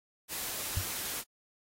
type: noise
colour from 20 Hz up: white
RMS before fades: -37 dBFS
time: 0.28-1.24 s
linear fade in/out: 50 ms
type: tone with exponential decay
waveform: sine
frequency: 92.5 Hz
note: F#2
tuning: in tune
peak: -23 dBFS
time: 0.77-0.86 s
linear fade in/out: 0 ms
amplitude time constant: 19 ms
effects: AAC 48 kbps